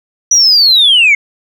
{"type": "linear sweep", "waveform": "sine", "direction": "down", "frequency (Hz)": [5920, 2135], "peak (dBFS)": -3, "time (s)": [0.31, 1.15], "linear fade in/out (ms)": 5, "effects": ["tanh soft clip ceiling -1 dBFS"]}